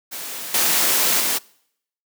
white noise with level steps, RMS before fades -31 / -18 / -21 dBFS, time 0.11-1.39 s, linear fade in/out 20 ms, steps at 0.54 / 1.2 s, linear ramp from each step 2 ms, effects noise-tail reverb RT60 0.7 s tail -24 dB re dry + high-pass 200 Hz 12 dB/octave

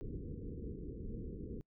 pink low-pass noise, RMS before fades -44 dBFS, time 0.01-1.61 s, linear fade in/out 0 ms, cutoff 480 Hz, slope 96 dB/octave, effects noise-tail reverb RT60 0.1 s tail -26 dB re dry

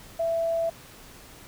sine tone, 664 Hz, E5, 12 cents sharp, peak -23 dBFS, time 0.19-0.7 s, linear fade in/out 10 ms, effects pink hiss -48 dBFS RMS until 1.47 s

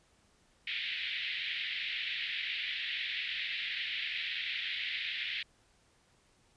pink band-pass noise, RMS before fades -37 dBFS, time 0.67-5.43 s, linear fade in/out 5 ms, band 1900 to 3800 Hz, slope 48 dB/octave, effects pink hiss -68 dBFS RMS until 6.56 s + resampled to 22050 Hz

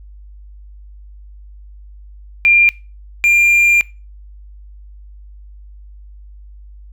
sine / triangle tone pair in turn, 2393 / 2393 Hz, D7 / D7, +32 / +32 cents, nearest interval unison, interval 0 cents, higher neither, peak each -7 dBFS, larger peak neither, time 2.45-2.69 / 3.24-3.81 s, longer second, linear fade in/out 0 ms, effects noise-tail reverb RT60 0.3 s tail -21 dB re dry + added 50 Hz sine -35 dBFS peak until 6.92 s

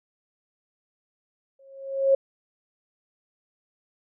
sine tone with exponential growth, 543 Hz, C#5, 36 cents flat, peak -13 dBFS, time 1.59-2.15 s, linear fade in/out 5 ms, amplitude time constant 120 ms, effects none

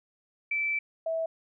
sine tone pair in turn, 2323 / 651.9 Hz, D7 / E5, -20 / -19 cents, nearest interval octave + minor seventh, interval 2199 cents, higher first, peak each -26 / -27 dBFS, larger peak first, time 0.51-0.79 / 1.06-1.26 s, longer first, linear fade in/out 5 ms, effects none

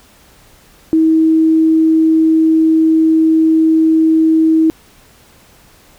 sine tone, 320 Hz, D#4, 49 cents sharp, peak -7 dBFS, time 0.93-4.7 s, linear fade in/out 0 ms, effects pink hiss -46 dBFS RMS until 5.98 s

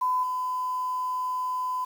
sine tone with level steps, 1009 Hz, B5, 37 cents sharp, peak -22 / -26 dBFS, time 0.01-1.85 s, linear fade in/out 10 ms, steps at 0.23 s, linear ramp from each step 5 ms, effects 8-bit

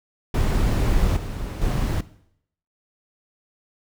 brown noise with level steps, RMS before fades -20 / -29 / -22 dBFS, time 0.34-2.01 s, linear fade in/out 5 ms, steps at 1.16 / 1.61 s, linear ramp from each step 10 ms, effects noise-tail reverb RT60 0.7 s tail -17 dB re dry

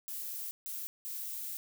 violet noise bursts at uneven times, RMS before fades -40 dBFS, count 3, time 0.08-0.51 / 0.66-0.87 / 1.05-1.57 s, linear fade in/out 0 ms, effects none

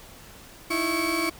35% pulse tone cluster, 313.5 / 333.9 / 1099 / 2286 Hz, D#4 / E4 / C#6 / D7, +13 / +22 / -15 / -47 cents, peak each -30 / -26 / -29 / -27 dBFS, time 0.7-1.3 s, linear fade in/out 10 ms, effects pink hiss -47 dBFS RMS until 1.39 s

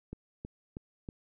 click train, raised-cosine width 3 ms, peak -27 dBFS, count 4, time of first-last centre 0.13-1.088 s, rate 3.13 Hz, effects none

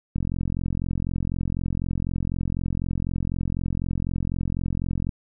click train, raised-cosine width 5 ms, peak -14 dBFS, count 218, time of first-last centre 0.16-5.092 s, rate 44 Hz, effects none

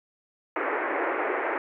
pink band-pass noise, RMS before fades -28 dBFS, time 0.56-1.58 s, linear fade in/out 0 ms, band 320 to 2200 Hz, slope 48 dB/octave, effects none

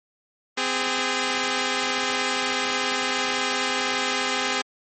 5% pulse tone pair together, 258 / 409.5 Hz, C4 / G#4, -24 / -24 cents, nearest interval minor sixth, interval 800 cents, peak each -14 dBFS, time 0.57-4.62 s, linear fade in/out 10 ms, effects MP3 32 kbps

